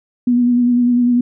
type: tone with vibrato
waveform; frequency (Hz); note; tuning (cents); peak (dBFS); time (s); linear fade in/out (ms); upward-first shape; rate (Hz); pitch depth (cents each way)
sine; 243.4; B3; -25; -10; 0.27-1.21; 5; sine; 10; 26
effects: none